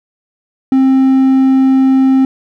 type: tone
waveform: triangle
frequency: 264.8 Hz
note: C4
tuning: 21 cents sharp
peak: -4 dBFS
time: 0.72-2.25 s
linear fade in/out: 2 ms
effects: none